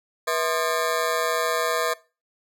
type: ring-modulated tone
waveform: 20% pulse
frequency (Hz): 567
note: C#5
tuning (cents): +39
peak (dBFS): -14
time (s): 0.27-1.94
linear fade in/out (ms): 10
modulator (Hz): 81.6
effects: noise-tail reverb RT60 0.3 s tail -20 dB re dry